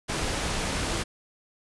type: low-pass noise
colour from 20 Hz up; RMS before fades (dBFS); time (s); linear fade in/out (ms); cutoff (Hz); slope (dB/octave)
pink; -29; 0.08-1.04; 20; 10000; 12
effects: resampled to 24000 Hz